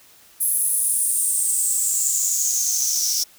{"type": "noise with high-pass filter sweep", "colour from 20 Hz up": "white", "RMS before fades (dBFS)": -21, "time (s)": [0.4, 3.24], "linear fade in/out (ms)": 10, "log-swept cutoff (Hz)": [11000, 5500], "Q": 8.1, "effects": ["white hiss -51 dBFS RMS until 3.38 s"]}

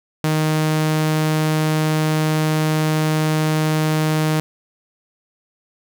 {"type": "tone", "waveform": "sawtooth", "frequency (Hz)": 155.56, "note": "D#3", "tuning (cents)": 0, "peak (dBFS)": -12, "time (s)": [0.24, 4.4], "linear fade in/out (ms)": 0, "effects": []}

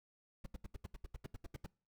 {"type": "noise bursts", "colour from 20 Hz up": "brown", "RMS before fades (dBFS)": -44, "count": 13, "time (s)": [0.44, 1.664], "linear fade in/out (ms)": 5, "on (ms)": 24, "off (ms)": 76, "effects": ["noise-tail reverb RT60 0.4 s tail -24 dB re dry"]}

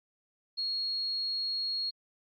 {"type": "tone", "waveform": "sine", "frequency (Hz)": 4300, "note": "C8", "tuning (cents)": 47, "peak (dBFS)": -30, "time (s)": [0.57, 1.91], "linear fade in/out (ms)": 20, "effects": ["Opus 48 kbps"]}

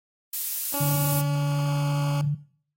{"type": "noise", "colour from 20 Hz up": "violet", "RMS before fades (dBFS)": -27, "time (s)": [0.33, 1.21], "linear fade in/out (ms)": 5}
{"type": "tone", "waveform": "15% pulse", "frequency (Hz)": 284.5, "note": "C#4", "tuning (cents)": 45, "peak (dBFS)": -25, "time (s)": [0.74, 2.21], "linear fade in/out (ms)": 0}
{"type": "tone with vibrato", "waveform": "sine", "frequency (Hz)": 145.7, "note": "D3", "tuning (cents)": -13, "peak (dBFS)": -21, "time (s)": [0.8, 2.35], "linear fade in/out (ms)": 10, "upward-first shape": "sine", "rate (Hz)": 12, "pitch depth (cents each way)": 9}
{"effects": ["noise-tail reverb RT60 0.5 s tail -17 dB re dry", "AAC 48 kbps"]}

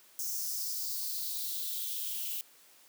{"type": "noise with high-pass filter sweep", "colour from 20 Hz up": "violet", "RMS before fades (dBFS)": -36, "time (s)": [0.19, 2.41], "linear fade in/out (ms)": 0, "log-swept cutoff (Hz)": [6000, 2800], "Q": 4.2, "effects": ["white hiss -60 dBFS RMS until 2.88 s", "high-pass 200 Hz 12 dB/octave"]}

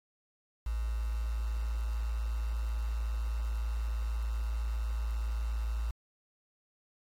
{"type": "tone with quantisation", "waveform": "sine", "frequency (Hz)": 56.1, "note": "A1", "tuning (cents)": 34, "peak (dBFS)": -30, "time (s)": [0.66, 5.91], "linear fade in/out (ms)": 5, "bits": 8, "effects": ["AAC 48 kbps"]}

